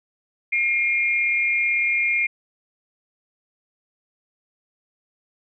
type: tone pair together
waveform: sine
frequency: 2138 / 2400 Hz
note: C7 / D7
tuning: +37 / +37 cents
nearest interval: major second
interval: 200 cents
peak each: -21 dBFS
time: 0.52-2.27 s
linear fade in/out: 10 ms
effects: none